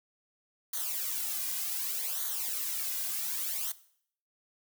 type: noise with flanger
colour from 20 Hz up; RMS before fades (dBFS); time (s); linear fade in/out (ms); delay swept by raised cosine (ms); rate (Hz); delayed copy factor
blue; -34; 0.73-3.72; 5; 0.38 to 2.28; 0.66; -0.85
effects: noise-tail reverb RT60 0.6 s tail -17 dB re dry